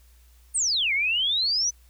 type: exponential two-way sweep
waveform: sine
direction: down then up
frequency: 9210 to 2093 to 6110 Hz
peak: -21 dBFS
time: 0.54-1.71 s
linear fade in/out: 20 ms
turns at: 0.93 s
effects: added 60 Hz sine -52 dBFS peak until 1.89 s + white hiss -62 dBFS RMS until 1.89 s